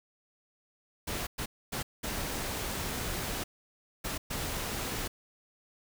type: noise bursts at uneven times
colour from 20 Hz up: pink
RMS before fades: -35 dBFS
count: 6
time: 1.07-1.27 / 1.38-1.46 / 1.72-1.83 / 2.03-3.44 / 4.04-4.18 / 4.3-5.08 s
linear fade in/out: 10 ms
effects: none